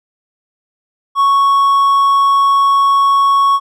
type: tone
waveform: triangle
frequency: 1108.7 Hz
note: C#6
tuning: in tune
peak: -6 dBFS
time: 1.15-3.6 s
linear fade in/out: 50 ms
effects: none